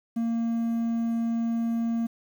triangle tone, 230.5 Hz, A#3, 19 cents flat, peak -22 dBFS, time 0.16-2.07 s, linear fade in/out 10 ms, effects 9-bit

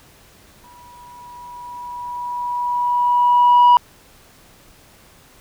sine tone with exponential growth, 973 Hz, B5, 26 cents flat, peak -4 dBFS, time 0.64-3.77 s, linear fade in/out 1 ms, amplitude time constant 680 ms, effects tanh soft clip ceiling -6 dBFS + pink hiss -49 dBFS RMS until 5.4 s

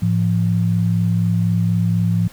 sine tone pair together, 108.5 / 172.58 Hz, A2 / F3, -24 / -20 cents, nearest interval minor sixth, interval 804 cents, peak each -17 dBFS, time 0.02-2.28 s, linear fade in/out 5 ms, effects pink hiss -44 dBFS RMS until 2.32 s

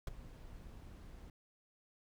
brown noise with ADSR envelope, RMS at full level -33 dBFS, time 0.07-1.3 s, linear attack 4 ms, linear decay 16 ms, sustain -19 dB, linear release 3 ms, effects none

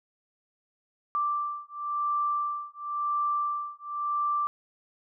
sine beating tone pair, 1174.7 / 1175.65 Hz, D6 / D6, 0 / +1 cents, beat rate 0.95 Hz, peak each -30 dBFS, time 1.15-4.47 s, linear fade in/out 0 ms, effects none

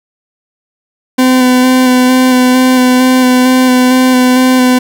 40% pulse tone with vibrato, 254.3 Hz, C4, 49 cents flat, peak -4 dBFS, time 1.18-4.79 s, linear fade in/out 10 ms, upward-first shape square, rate 2.2 Hz, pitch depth 14 cents each way, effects 7-bit

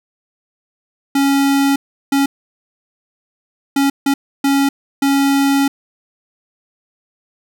square tone bursts at uneven times, 277.2 Hz, C#4, in tune, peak -12 dBFS, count 6, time 1.15-1.76 / 2.12-2.26 / 3.76-3.9 / 4.06-4.14 / 4.44-4.69 / 5.02-5.68 s, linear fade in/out 5 ms, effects none

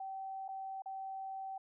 sine tone with dropouts, 771 Hz, G5, 29 cents flat, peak -40 dBFS, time 0-1.58 s, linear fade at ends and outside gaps 5 ms, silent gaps 0.481-0.487 / 0.821-0.858 s, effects none

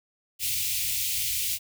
white band-stop noise, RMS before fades -28 dBFS, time 0.39-1.59 s, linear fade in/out 50 ms, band 130 to 2200 Hz, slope 48 dB/octave, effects none

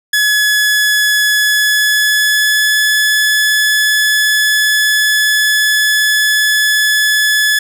sawtooth tone with pitch glide, 1701 to 1714.8 Hz, G#6 to A6, +41 to -45 cents, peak -6 dBFS, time 0.13-7.59 s, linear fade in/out 5 ms, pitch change +14 cents, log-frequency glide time 1.24-2.77 s, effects none

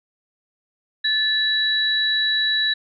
sine tone pair together, 1742 / 3916 Hz, A6 / B7, -18 / -15 cents, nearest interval octave + major second, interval 1403 cents, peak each -22 / -19 dBFS, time 1.04-2.74 s, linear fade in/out 10 ms, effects none

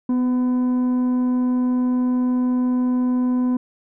sine tone with frequency modulation, 249.7 Hz, B3, 19 cents sharp, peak -15 dBFS, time 0.09-3.57 s, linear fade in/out 5 ms, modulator 756 Hz, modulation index 0.21, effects tanh soft clip ceiling -14 dBFS

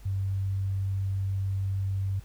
sine tone, 96.9 Hz, G2, 20 cents flat, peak -26 dBFS, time 0.05-2.2 s, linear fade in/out 10 ms, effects added 50 Hz sine -46 dBFS peak until 2.24 s + pink hiss -58 dBFS RMS until 2.24 s

